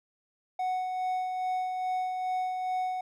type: tone with tremolo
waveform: triangle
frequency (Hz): 740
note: F#5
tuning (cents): 0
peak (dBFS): -25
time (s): 0.59-3.01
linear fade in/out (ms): 5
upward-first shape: sine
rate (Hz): 2.4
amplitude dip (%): 35
effects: none